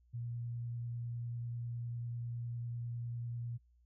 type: tone with vibrato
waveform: sine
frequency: 118.8 Hz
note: A#2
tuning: 33 cents sharp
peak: -38 dBFS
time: 0.13-3.58 s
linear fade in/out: 20 ms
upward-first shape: triangle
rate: 10 Hz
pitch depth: 11 cents each way
effects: noise-tail reverb RT60 0.1 s tail -24 dB re dry + added 60 Hz sine -65 dBFS peak until 3.85 s